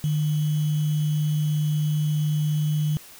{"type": "tone with sample-and-hold", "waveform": "sine", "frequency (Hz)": 151.4, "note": "D#3", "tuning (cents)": -47, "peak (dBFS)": -20, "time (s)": [0.04, 2.97], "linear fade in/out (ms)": 0, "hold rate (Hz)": 3150, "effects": ["white hiss -46 dBFS RMS until 3.19 s"]}